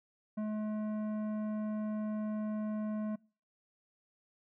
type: tone with tanh clipping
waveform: sine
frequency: 213.6 Hz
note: G#3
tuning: 49 cents sharp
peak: -35 dBFS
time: 0.37-3.16 s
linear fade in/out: 10 ms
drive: 12 dB
effects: noise-tail reverb RT60 0.4 s tail -25 dB re dry